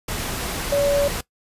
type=tone in noise; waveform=sine; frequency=569 Hz; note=C#5; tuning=45 cents sharp; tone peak=-16 dBFS; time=0.72-1.08 s; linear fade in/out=5 ms; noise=pink; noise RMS=-27 dBFS; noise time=0.08-1.21 s; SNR=+8 dB; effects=noise-tail reverb RT60 0.1 s tail -19 dB re dry + resampled to 32000 Hz